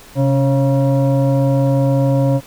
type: tone with frequency modulation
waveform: sine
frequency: 133.3 Hz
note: C3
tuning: 33 cents sharp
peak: -11 dBFS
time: 0.15-2.41 s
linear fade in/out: 50 ms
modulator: 412 Hz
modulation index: 1
effects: pink hiss -41 dBFS RMS until 2.46 s